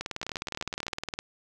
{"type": "two click trains", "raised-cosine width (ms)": 0.2, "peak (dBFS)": [-15, -17], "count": [24, 12], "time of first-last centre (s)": [[0.01, 1.189], [0.23, 0.931]], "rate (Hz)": [19.5, 15.7], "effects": []}